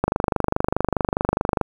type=click train; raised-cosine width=1 ms; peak=-4 dBFS; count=40; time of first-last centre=0.04-1.613 s; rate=24.8 Hz; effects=7-bit